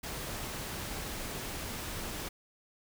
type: noise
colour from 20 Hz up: pink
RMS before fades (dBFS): -39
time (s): 0.03-2.29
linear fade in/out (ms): 10
effects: none